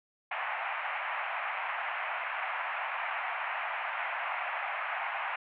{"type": "band-pass noise", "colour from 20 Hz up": "pink", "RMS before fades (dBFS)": -35, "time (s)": [0.31, 5.36], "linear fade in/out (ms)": 5, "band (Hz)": [690, 2600], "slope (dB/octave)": 48, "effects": []}